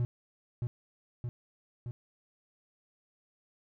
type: tone with echo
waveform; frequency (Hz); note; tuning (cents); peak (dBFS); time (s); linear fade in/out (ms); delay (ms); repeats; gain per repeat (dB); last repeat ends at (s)
triangle; 120.8; B2; -38; -25; 0-0.05; 0; 620; 3; -3; 1.91
effects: none